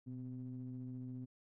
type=ring-modulated tone; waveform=triangle; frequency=65.41 Hz; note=C2; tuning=in tune; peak=-38 dBFS; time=0.06-1.26 s; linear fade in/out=20 ms; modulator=189 Hz; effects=none